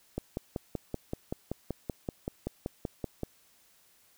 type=click train; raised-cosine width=2 ms; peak=-19 dBFS; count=17; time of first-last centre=0.18-3.233 s; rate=5.24 Hz; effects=white hiss -64 dBFS RMS until 4.17 s